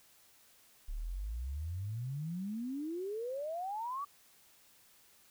sine exponential sweep, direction up, 34.07 to 1174.7 Hz, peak -36 dBFS, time 0.88-4.05 s, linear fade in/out 10 ms, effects white hiss -64 dBFS RMS until 5.3 s

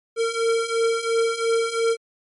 square beating tone pair, 455.8 / 458.7 Hz, A#4 / A#4, -39 / -28 cents, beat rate 2.9 Hz, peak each -25 / -22 dBFS, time 0.16-1.97 s, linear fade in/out 50 ms, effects MP3 48 kbps

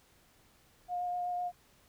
sine tone with vibrato, 713 Hz, F5, 36 cents sharp, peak -32 dBFS, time 0.88-1.52 s, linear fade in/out 50 ms, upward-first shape sine, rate 7.9 Hz, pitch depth 10 cents each way, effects pink hiss -65 dBFS RMS until 1.88 s

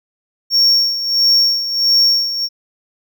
triangle tone with tremolo, 5510 Hz, F8, 24 cents flat, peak -7 dBFS, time 0.5-2.49 s, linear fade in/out 50 ms, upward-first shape sine, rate 1.5 Hz, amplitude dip 70%, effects none

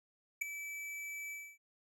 square tone with ADSR envelope, 2307 Hz, D7, 31 cents flat, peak -29 dBFS, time 0.41-1.58 s, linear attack 11 ms, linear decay 4 ms, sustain -13 dB, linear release 270 ms, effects none

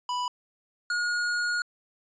square tone pair in turn, 987.8 / 1438.1 Hz, B5 / F#6, 0 / -50 cents, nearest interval perfect fifth, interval 650 cents, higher second, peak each -28 / -26 dBFS, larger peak second, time 0.09-0.28 / 0.9-1.62 s, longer second, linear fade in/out 2 ms, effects resampled to 16000 Hz

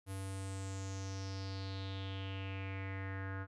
square tone with low-pass filter sweep, 96.5 Hz, G2, 27 cents flat, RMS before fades -42 dBFS, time 0.06-3.47 s, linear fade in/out 50 ms, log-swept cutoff 11000 to 1500 Hz, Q 5, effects none

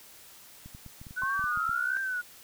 clicks, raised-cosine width 5 ms, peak -33 dBFS, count 11, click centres 0.66 / 0.749 / 0.863 / 1.015 / 1.068 / 1.109 / 1.235 / 1.394 / 1.441 / 1.574 / 1.693 s
sine tone with vibrato, 1474 Hz, F#6, 7 cents flat, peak -29 dBFS, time 1.16-2.22 s, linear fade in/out 20 ms, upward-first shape triangle, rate 1.5 Hz, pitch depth 130 cents each way
sine exponential sweep, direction up, 1061 to 1508 Hz, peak -30 dBFS, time 1.22-1.97 s, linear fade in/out 0 ms
effects white hiss -52 dBFS RMS until 2.43 s

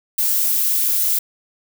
violet noise, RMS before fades -18 dBFS, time 0.18-1.19 s, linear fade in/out 5 ms, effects none

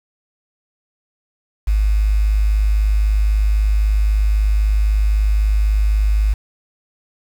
sine tone with quantisation, 51.91 Hz, G#1, in tune, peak -12 dBFS, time 1.67-6.34 s, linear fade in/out 10 ms, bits 6, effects none

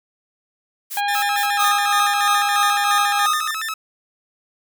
blue noise bursts, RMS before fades -29 dBFS, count 4, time 0.9-1.7 s, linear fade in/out 20 ms, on 110 ms, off 120 ms
harmonic tone, 815 Hz, G#5, 33 cents flat, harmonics 1 / 2 / 3 / 4 / 5, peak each -20 / -26 / -30 / -32 / -34 dBFS, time 0.97-3.26 s, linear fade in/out 2 ms
sawtooth tone with vibrato, 1519 Hz, F#6, 45 cents sharp, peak -20 dBFS, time 1.08-3.74 s, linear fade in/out 5 ms, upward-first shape square, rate 7.1 Hz, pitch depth 280 cents each way
square tone with tremolo, 1235 Hz, D#6, 13 cents flat, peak -17 dBFS, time 1.59-3.51 s, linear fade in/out 2 ms, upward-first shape sine, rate 3.1 Hz, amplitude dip 65%
effects none

